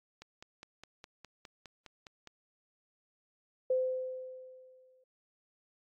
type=click train; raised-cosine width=0.2 ms; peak=-31 dBFS; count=11; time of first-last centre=0.22-2.273 s; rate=4.87 Hz
type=tone with exponential decay; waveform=sine; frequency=514 Hz; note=C5; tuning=31 cents flat; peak=-25 dBFS; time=3.7-5.04 s; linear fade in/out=5 ms; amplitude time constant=290 ms
effects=AAC 48 kbps